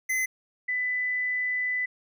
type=tone pair in turn; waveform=square / sine; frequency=2039 / 1997 Hz; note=C7 / B6; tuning=-45 / +19 cents; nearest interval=unison; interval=36 cents; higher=first; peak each=-25 dBFS; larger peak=neither; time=0.09-0.26 / 0.68-1.86 s; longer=second; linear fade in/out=10 ms; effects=none